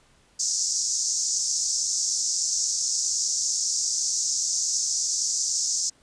pink band-pass noise, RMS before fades -26 dBFS, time 0.39-5.9 s, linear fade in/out 10 ms, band 5400 to 7300 Hz, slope 48 dB/octave, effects pink hiss -60 dBFS RMS until 6.02 s + resampled to 22050 Hz

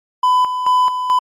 triangle tone with tremolo, 1003 Hz, B5, 26 cents sharp, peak -8 dBFS, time 0.23-1.19 s, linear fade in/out 5 ms, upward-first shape square, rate 2.3 Hz, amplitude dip 60%, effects MP3 64 kbps

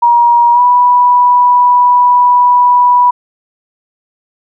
sine tone with pitch glide, 950 to 981.8 Hz, A#5 to B5, +33 to -10 cents, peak -4 dBFS, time 0.02-3.11 s, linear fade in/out 10 ms, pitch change +57 cents, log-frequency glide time 0.53-0.6 s, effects none

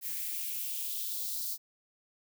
violet noise with high-pass filter sweep, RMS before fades -36 dBFS, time 0.01-1.58 s, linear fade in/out 50 ms, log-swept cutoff 1800 to 4700 Hz, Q 2.7, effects none

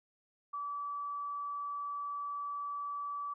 sine tone, 1152 Hz, D6, 34 cents flat, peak -36 dBFS, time 0.53-3.34 s, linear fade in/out 10 ms, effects none

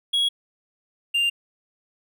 triangle tone pair in turn, 3322 / 2793 Hz, G#7 / F7, 0 / -1 cents, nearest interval minor third, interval 301 cents, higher first, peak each -17 dBFS, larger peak neither, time 0.13-0.29 / 1.14-1.3 s, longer neither, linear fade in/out 10 ms, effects none

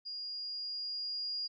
sine tone with level ramp, 4845 Hz, D#8, 47 cents flat, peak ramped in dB -39 to -34 dBFS, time 0.05-1.48 s, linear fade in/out 20 ms, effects none

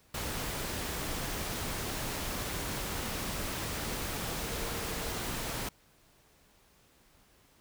sine tone in noise, 461.7 Hz, A#4, 17 cents flat, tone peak -46 dBFS, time 4.41-5.18 s, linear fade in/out 5 ms, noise pink, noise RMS -36 dBFS, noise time 0.14-5.69 s, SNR -13 dB, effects pink hiss -64 dBFS RMS until 7.6 s

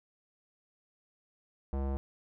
square tone with low-pass filter, 68 Hz, C#2, 33 cents flat, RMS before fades -33 dBFS, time 1.73-1.97 s, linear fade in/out 0 ms, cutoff 770 Hz, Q 1.3, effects none

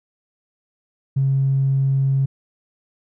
triangle tone with tanh clipping, 135.7 Hz, C#3, 36 cents flat, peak -15 dBFS, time 1.16-2.26 s, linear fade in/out 10 ms, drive 4 dB, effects none

